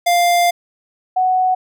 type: tone pair in turn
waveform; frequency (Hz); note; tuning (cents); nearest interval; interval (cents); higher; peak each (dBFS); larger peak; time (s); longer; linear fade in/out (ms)
square / sine; 698.5 / 742.2; F5 / F#5; 0 / +5; minor second; 105; second; -12; neither; 0.06-0.51 / 1.16-1.55; first; 10
effects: none